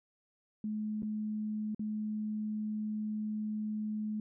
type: tone with dropouts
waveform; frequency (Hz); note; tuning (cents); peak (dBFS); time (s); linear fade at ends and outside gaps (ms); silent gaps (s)
sine; 213.6; G#3; +49; -33; 0.64-4.2; 2; 1.022-1.03 / 1.747-1.794
effects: none